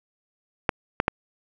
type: clicks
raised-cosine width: 0.5 ms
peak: -4 dBFS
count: 3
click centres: 0.692 / 1.001 / 1.081 s
effects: none